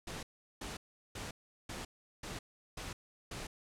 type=noise bursts; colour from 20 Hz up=pink; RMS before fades=-43 dBFS; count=7; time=0.07-3.47 s; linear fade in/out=5 ms; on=160 ms; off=380 ms; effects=low-pass 9000 Hz 12 dB/octave